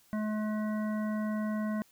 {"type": "harmonic tone", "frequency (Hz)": 213.8, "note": "A3", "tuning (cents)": -49, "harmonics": [1, 3, 5, 7, 9], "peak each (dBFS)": [-30, -40, -44, -47, -49], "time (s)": [0.13, 1.82], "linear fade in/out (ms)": 0, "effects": ["white hiss -64 dBFS RMS until 1.91 s"]}